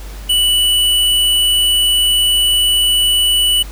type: tone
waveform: square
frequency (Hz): 2960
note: F#7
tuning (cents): 0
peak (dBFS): -11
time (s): 0.29-3.63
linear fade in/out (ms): 10
effects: added 49 Hz sine -27 dBFS peak until 3.71 s + pink hiss -37 dBFS RMS until 3.71 s